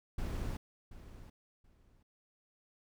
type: noise with echo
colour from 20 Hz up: brown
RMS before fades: -37 dBFS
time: 0.18-0.57 s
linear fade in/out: 5 ms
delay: 730 ms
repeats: 2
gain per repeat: -14 dB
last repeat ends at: 2.03 s
effects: none